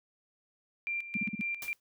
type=tone with tremolo; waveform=sine; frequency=2373 Hz; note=D7; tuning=17 cents sharp; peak=-31 dBFS; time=0.87-1.73 s; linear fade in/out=0 ms; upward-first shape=square; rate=3.7 Hz; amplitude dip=70%
type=tone bursts; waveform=sine; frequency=210 Hz; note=G#3; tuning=19 cents sharp; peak=-30 dBFS; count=5; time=1.15-1.412 s; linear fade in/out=5 ms; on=22 ms; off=38 ms
type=noise with exponential decay; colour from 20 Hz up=white; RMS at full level=-38 dBFS; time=1.62-1.8 s; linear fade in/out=2 ms; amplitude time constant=37 ms
effects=none